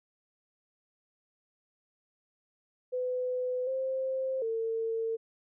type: tone with pitch steps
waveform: sine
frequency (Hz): 503 / 526 / 451.5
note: B4 / C5 / A4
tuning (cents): +32 / +9 / +45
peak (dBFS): -29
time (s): 2.92-5.17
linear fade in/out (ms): 20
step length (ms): 750
effects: none